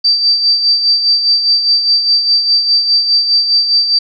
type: tone with tremolo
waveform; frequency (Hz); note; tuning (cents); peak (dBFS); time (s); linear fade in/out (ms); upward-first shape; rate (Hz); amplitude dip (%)
sine; 4658; D8; -15; -6; 0.04-3.99; 10; sine; 4.9; 55
effects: none